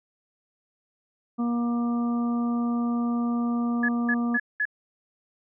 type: harmonic tone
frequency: 237.4 Hz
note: A#3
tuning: 32 cents sharp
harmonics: 1 / 2 / 3 / 4 / 5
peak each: -23 / -40 / -38 / -45 / -37 dBFS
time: 1.38-4.38 s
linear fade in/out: 20 ms
type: tone bursts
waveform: sine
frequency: 1700 Hz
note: G#6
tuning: 40 cents sharp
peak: -22 dBFS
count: 4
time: 3.83-4.654 s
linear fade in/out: 5 ms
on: 56 ms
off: 200 ms
effects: none